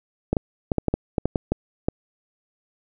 clicks, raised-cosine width 2 ms, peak -7 dBFS, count 11, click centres 0.33 / 0.368 / 0.718 / 0.783 / 0.883 / 0.94 / 1.182 / 1.256 / 1.358 / 1.52 / 1.885 s, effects none

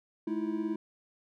triangle tone cluster, 213.9 / 319 / 337 Hz, A3 / D#4 / E4, -49 / +43 / +38 cents, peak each -35 / -31 / -33 dBFS, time 0.27-0.76 s, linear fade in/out 5 ms, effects none

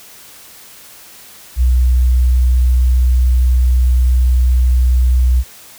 sine tone, 62.4 Hz, B1, 19 cents sharp, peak -8 dBFS, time 1.56-5.44 s, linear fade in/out 50 ms, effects white hiss -39 dBFS RMS until 5.78 s

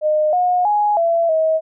sine tone with pitch steps, 612 / 721 / 833 / 672 / 637 Hz, D#5 / F#5 / G#5 / E5 / D#5, -29 / -45 / +5 / +33 / +41 cents, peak -13 dBFS, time 0.01-1.61 s, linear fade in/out 50 ms, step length 320 ms, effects none

